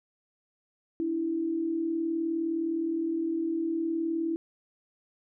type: tone pair together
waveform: sine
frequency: 290.1 / 329.6 Hz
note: D4 / E4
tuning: -21 / 0 cents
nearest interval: major second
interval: 221 cents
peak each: -36 / -27 dBFS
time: 1-4.36 s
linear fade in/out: 0 ms
effects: none